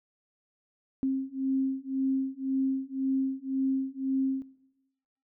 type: beating tone pair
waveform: sine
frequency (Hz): 265.7 / 267.6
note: C4 / C4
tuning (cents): +27 / +39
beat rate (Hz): 1.9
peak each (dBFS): -30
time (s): 1.03-4.42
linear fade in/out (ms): 0
effects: noise-tail reverb RT60 1.0 s tail -18 dB re dry